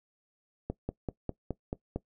slowing click train, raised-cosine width 2 ms, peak -19 dBFS, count 7, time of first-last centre 0.7-1.96 s, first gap 190 ms, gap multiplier 1.04, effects noise-tail reverb RT60 0.1 s tail -19 dB re dry

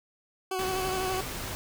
20% pulse tone with vibrato, 374.6 Hz, F#4, 21 cents sharp, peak -24 dBFS, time 0.51-1.21 s, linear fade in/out 5 ms, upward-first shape sine, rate 12 Hz, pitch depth 28 cents each way
pink noise, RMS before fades -36 dBFS, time 0.59-1.55 s, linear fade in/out 0 ms
effects none

